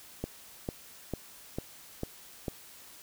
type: click train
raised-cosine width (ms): 2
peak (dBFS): -19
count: 6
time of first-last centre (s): 0.24-2.482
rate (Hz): 2.23
effects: white hiss -52 dBFS RMS until 3.02 s